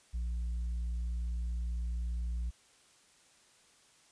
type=tone with tanh clipping; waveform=sine; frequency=58.9 Hz; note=A#1; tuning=19 cents sharp; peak=-33 dBFS; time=0.13-2.51 s; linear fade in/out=20 ms; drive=2 dB; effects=white hiss -64 dBFS RMS until 4.11 s + resampled to 22050 Hz